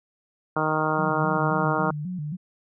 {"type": "harmonic tone", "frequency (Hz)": 155.56, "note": "D#3", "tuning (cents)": 0, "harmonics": [1, 2, 3, 4, 5, 6, 7, 8, 9], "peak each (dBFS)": [-30, -30, -30, -30, -30, -30, -30, -30, -30], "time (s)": [0.56, 1.91], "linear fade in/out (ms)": 5}
{"type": "tone with vibrato", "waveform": "sine", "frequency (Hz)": 164.81, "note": "E3", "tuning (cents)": 0, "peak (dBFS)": -28, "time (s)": [0.97, 2.37], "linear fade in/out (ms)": 20, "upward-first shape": "square", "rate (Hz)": 3.7, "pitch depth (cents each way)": 170}
{"effects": []}